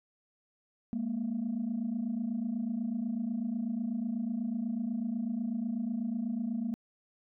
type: tone pair together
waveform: sine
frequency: 207.7 / 235.8 Hz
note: G#3 / A#3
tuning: 0 / +20 cents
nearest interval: major second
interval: 220 cents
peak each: -34 / -31 dBFS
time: 0.93-6.74 s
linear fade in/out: 0 ms
effects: tanh soft clip ceiling -26 dBFS